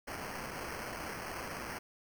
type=noise with sample-and-hold; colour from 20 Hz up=blue; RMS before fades=-42 dBFS; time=0.07-1.79 s; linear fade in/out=10 ms; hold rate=3675 Hz; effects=none